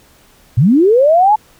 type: linear sweep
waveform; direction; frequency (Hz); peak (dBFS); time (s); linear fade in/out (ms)
sine; up; 100.7 to 877; -6; 0.57-1.36; 10
effects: pink hiss -48 dBFS RMS until 1.59 s